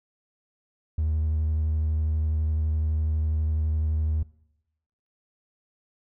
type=tone with vibrato; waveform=triangle; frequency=77.78 Hz; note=D#2; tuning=in tune; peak=-19 dBFS; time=0.98-4.23 s; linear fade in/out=5 ms; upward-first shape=sine; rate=12 Hz; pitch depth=15 cents each way; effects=noise-tail reverb RT60 0.9 s tail -24 dB re dry + tanh soft clip ceiling -17 dBFS